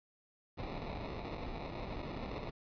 pink noise with sample-and-hold, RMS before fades -42 dBFS, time 0.57-2.51 s, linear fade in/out 20 ms, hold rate 1575 Hz, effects resampled to 11025 Hz

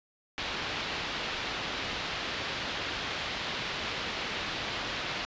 white low-pass noise, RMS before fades -35 dBFS, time 0.38-5.25 s, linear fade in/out 0 ms, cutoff 4000 Hz, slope 24 dB/octave, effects resampled to 16000 Hz

